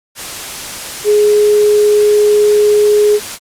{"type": "tone in noise", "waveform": "sine", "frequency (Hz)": 417.8, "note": "G#4", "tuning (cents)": 10, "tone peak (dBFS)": -6, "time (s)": [1.04, 3.2], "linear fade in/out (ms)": 50, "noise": "white", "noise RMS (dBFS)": -24, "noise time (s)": [0.15, 3.39], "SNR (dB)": 15, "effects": ["low-pass 11000 Hz 12 dB/octave", "Opus 48 kbps"]}